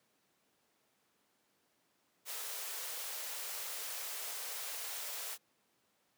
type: high-pass noise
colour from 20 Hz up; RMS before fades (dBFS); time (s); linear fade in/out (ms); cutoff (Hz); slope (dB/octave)
white; -42; 2.25-5.38; 50; 410; 96
effects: pink hiss -75 dBFS RMS until 6.17 s + high-pass 200 Hz 12 dB/octave